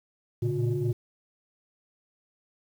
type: tone cluster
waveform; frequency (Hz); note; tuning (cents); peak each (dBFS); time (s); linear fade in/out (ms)
sine; 115 / 119.1 / 142 / 358.8; A#2 / A#2 / C#3 / F4; -23 / +38 / +42 / +47; -29; 0.42-0.93; 10
effects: tanh soft clip ceiling -18 dBFS + 9-bit